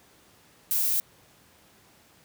violet noise, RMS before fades -25 dBFS, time 0.71-1 s, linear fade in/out 0 ms, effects pink hiss -58 dBFS RMS until 2.24 s + high-pass 80 Hz 12 dB/octave

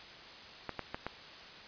clicks, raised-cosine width 0.5 ms, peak -21 dBFS, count 4, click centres 0.693 / 0.793 / 0.945 / 1.066 s, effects white hiss -50 dBFS RMS until 1.67 s + resampled to 11025 Hz

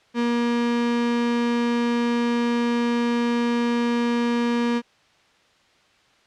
35% pulse tone, 237.6 Hz, A#3, 33 cents sharp, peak -18 dBFS, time 0.14-4.82 s, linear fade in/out 50 ms, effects white hiss -58 dBFS RMS until 6.26 s + low-pass 4000 Hz 12 dB/octave

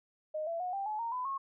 sine tone with pitch steps, 618 / 670.1 / 726.5 / 787.7 / 854 / 926 / 1003.9 / 1088.5 Hz, D#5 / E5 / F#5 / G5 / G#5 / A#5 / B5 / C#6, -12 / +28 / -32 / +8 / +48 / -12 / +28 / -32 cents, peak -33 dBFS, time 0.34-1.38 s, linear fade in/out 10 ms, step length 130 ms, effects none

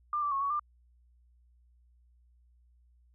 sine tone with pitch steps, 1195 / 1166 / 1096 / 1122 / 1193 Hz, D6 / D6 / C#6 / C#6 / D6, +30 / -13 / -20 / +21 / +27 cents, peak -28 dBFS, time 0.13-0.595 s, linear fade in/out 2 ms, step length 93 ms, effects added 60 Hz sine -61 dBFS peak until 3.14 s

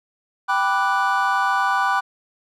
triangle chord, G major seventh, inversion none, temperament equal, 784 / 987.8 / 1174.7 / 1480 Hz, G5 / B5 / D6 / F#6, 0 / 0 / 0 / 0 cents, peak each -21 dBFS, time 0.48-2.01 s, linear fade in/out 20 ms, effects none

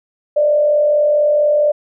sine tone with frequency modulation, 594 Hz, D5, 20 cents sharp, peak -10 dBFS, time 0.36-1.72 s, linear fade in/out 10 ms, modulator 44.3 Hz, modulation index 0.43, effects none

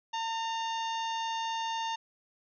harmonic tone with a mistuned harmonic, 906 Hz, A#5, 50 cents flat, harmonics 1 / 2 / 3 / 4 / 5 / 6 / 7, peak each -32 / -43 / -41 / -42 / -50 / -51 / -49 dBFS, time 0.13-1.96 s, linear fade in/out 10 ms, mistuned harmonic 3, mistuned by +52 cents, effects none

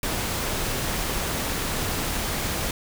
pink noise, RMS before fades -27 dBFS, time 0.03-2.71 s, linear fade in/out 2 ms, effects none

